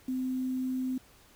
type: tone with quantisation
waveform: sine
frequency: 257.5 Hz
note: C4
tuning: 28 cents flat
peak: -29 dBFS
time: 0.08-0.98 s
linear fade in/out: 5 ms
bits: 9
effects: pink hiss -59 dBFS RMS until 1.35 s